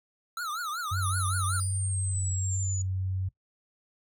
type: tone with vibrato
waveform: square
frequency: 1310 Hz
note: E6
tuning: 11 cents flat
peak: -32 dBFS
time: 0.37-1.6 s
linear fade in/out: 2 ms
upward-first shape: triangle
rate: 5.3 Hz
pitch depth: 210 cents each way
type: tone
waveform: sine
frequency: 94 Hz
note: F#2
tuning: 28 cents sharp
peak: -28 dBFS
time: 0.91-3.29 s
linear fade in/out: 10 ms
type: exponential sweep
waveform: sine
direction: down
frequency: 10548 to 6860 Hz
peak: -33 dBFS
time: 1.02-2.82 s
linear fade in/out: 5 ms
type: tone with exponential decay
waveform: 20% pulse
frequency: 4878 Hz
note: D#8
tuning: 35 cents flat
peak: -33 dBFS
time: 1.6-1.92 s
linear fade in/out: 2 ms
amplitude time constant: 68 ms
effects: noise-tail reverb RT60 0.1 s tail -17 dB re dry